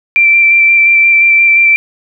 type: tone with vibrato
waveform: sine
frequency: 2349 Hz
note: D7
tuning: in tune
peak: -4 dBFS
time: 0.16-1.76 s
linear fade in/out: 0 ms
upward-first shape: square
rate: 5.7 Hz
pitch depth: 11 cents each way
effects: none